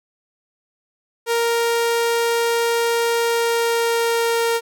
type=tone with pitch glide; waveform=sawtooth; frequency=466.2 to 463 Hz; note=A#4 to A#4; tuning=0 to -12 cents; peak=-13 dBFS; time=1.26-4.61 s; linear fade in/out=50 ms; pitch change=-12 cents; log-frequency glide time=3.17-4.49 s; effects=none